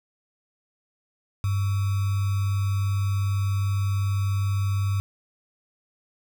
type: tone with sample-and-hold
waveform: sine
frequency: 98.7 Hz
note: G2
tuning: 12 cents sharp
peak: -21 dBFS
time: 1.44-5 s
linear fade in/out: 0 ms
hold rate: 1225 Hz
effects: none